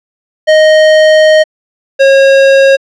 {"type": "tone pair in turn", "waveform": "square", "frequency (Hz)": [622.3, 543.9], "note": ["D#5", "C#5"], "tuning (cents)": [0, -33], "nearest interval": "major second", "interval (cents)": 233, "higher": "first", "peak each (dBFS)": -3, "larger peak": "neither", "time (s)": [[0.47, 1.44], [1.99, 2.77]], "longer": "first", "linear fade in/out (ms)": 20, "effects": ["low-pass 4000 Hz 12 dB/octave"]}